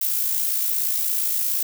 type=noise with amplitude modulation; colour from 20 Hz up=violet; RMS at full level=-21 dBFS; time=0.01-1.63 s; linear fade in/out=5 ms; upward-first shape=sine; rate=57.2 Hz; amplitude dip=40%; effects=none